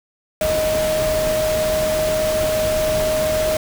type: tone in noise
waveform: sine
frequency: 623 Hz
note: D#5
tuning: 2 cents sharp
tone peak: -17 dBFS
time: 0.41-3.57 s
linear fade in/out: 2 ms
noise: pink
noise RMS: -25 dBFS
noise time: 0.41-3.57 s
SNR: +5 dB
effects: none